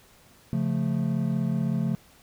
triangle chord, Db augmented, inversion none, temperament equal, 138.59 / 174.61 / 220 Hz, Db3 / F3 / A3, 0 / 0 / 0 cents, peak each -26 dBFS, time 0.53-1.95 s, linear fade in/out 0 ms, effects pink hiss -56 dBFS RMS until 2.22 s

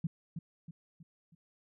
sine tone with echo, 164.81 Hz, E3, in tune, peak -29 dBFS, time 0.04-0.07 s, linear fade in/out 5 ms, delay 320 ms, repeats 4, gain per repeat -7 dB, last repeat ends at 1.35 s, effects none

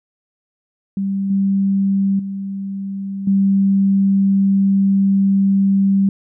sine tone with level steps, 195.8 Hz, G3, 2 cents flat, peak -17 / -13 / -22 / -11 dBFS, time 0.97-6.09 s, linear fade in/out 2 ms, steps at 1.3 / 2.19 / 3.27 s, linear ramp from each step 5 ms, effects none

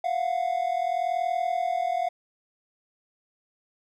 triangle tone pair together, 686 / 726.8 Hz, F5 / F#5, -31 / -31 cents, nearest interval minor second, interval 100 cents, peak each -25 dBFS, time 0.04-2.09 s, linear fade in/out 5 ms, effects none

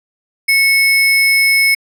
sine tone with sample-and-hold, 2200 Hz, C#7, 14 cents flat, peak -8 dBFS, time 0.48-1.75 s, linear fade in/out 10 ms, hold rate 7350 Hz, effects low-pass 12000 Hz 12 dB/octave

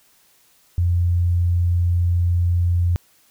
sine tone, 87.31 Hz, F2, in tune, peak -15 dBFS, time 0.78-2.96 s, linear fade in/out 0 ms, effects white hiss -57 dBFS RMS until 3.3 s

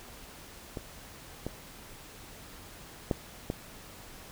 clicks, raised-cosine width 2 ms, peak -22 / -20 / -13 / -17 dBFS, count 4, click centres 0.772 / 1.466 / 3.112 / 3.501 s, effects pink hiss -49 dBFS RMS until 4.31 s

